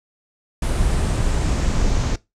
brown noise with low-pass filter sweep, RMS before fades -19 dBFS, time 0.62-2.16 s, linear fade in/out 5 ms, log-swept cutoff 9800 to 6300 Hz, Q 2.4, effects noise-tail reverb RT60 0.2 s tail -20 dB re dry

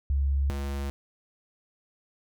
sine / square tone pair in turn, 69.3 / 69.65 Hz, C#2 / C#2, 0 / +9 cents, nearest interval unison, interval 9 cents, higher second, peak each -22 / -30 dBFS, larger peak first, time 0.1-0.5 / 0.5-0.9 s, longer neither, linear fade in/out 0 ms, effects none

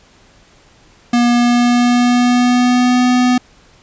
square tone with pitch glide, 240 to 249 Hz, B3 to B3, -49 to +14 cents, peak -10 dBFS, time 1.13-3.38 s, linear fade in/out 5 ms, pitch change +63 cents, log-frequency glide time 1.28-3.04 s, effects pink hiss -48 dBFS RMS until 3.82 s + resampled to 16000 Hz

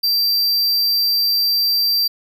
square tone, 4699 Hz, D8, in tune, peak -15 dBFS, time 0.03-2.08 s, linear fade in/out 10 ms, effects none

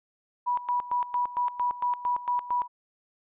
sine tone with tremolo, 978 Hz, B5, 17 cents flat, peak -23 dBFS, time 0.46-2.68 s, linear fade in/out 20 ms, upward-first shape square, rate 4.4 Hz, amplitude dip 80%, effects resampled to 8000 Hz

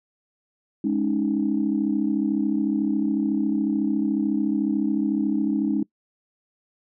sine chord, Ab suspended fourth, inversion none, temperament equal with one note detuned, 209 / 277.2 / 311.1 Hz, Ab3 / Db4 / Eb4, +11 / 0 / 0 cents, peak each -24 dBFS, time 0.84-5.83 s, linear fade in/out 5 ms, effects noise-tail reverb RT60 0.1 s tail -23 dB re dry + tanh soft clip ceiling -11 dBFS

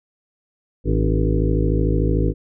harmonic tone with a mistuned harmonic, 53.4 Hz, G#1, 49 cents sharp, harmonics 1 / 2 / 3 / 5 / 6 / 7 / 8 / 9, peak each -19 / -22 / -24 / -26 / -27 / -27 / -28 / -29 dBFS, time 0.84-2.34 s, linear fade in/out 50 ms, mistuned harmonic 6, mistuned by -57 cents, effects none

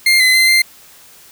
30% pulse tone with pitch steps, 2112 / 2036 / 2068 / 2090 Hz, C7 / C7 / C7 / C7, +16 / -48 / -21 / -2 cents, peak -6 dBFS, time 0.06-0.62 s, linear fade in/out 5 ms, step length 140 ms, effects white hiss -43 dBFS RMS until 1.31 s

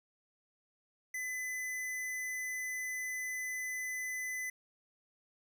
square tone, 2012 Hz, B6, 32 cents sharp, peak -37 dBFS, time 1.14-4.5 s, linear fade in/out 5 ms, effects none

